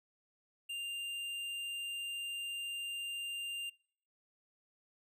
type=tone with tanh clipping; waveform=triangle; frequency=2794 Hz; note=F7; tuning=in tune; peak=-40 dBFS; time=0.69-3.7 s; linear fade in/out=10 ms; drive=15 dB; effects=noise-tail reverb RT60 0.6 s tail -25 dB re dry